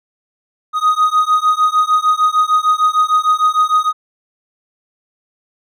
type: beating tone pair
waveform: triangle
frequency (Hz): 1244.5 / 1251.1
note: D#6 / D#6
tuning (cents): 0 / +9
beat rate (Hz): 6.6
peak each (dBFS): -12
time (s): 0.73-3.93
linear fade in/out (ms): 50
effects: none